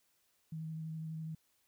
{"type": "tone with vibrato", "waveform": "sine", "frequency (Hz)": 159.3, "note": "D#3", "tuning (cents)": 41, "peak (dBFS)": -39, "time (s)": [0.52, 1.35], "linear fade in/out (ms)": 5, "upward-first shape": "square", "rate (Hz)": 12, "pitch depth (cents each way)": 12, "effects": ["white hiss -75 dBFS RMS until 1.67 s"]}